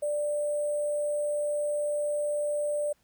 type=tone with sample-and-hold; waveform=sine; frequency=589 Hz; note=D5; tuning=5 cents sharp; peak=-26 dBFS; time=0.02-2.93 s; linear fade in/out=10 ms; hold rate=8820 Hz; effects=pink hiss -69 dBFS RMS until 3.03 s